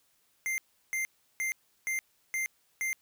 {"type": "tone bursts", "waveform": "square", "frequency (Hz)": 2093, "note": "C7", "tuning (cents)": 0, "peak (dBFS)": -30, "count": 6, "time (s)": [0.46, 2.93], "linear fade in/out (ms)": 0, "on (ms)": 120, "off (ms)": 350, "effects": ["white hiss -70 dBFS RMS until 3.01 s"]}